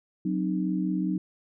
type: chord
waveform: sine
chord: C diminished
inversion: second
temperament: equal with one note detuned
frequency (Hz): 185 / 261.6 / 306.7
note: Gb3 / C4 / Eb4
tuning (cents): 0 / 0 / -25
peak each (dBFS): -27 / -33 / -29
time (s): 0.25-1.18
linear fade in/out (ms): 5
effects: none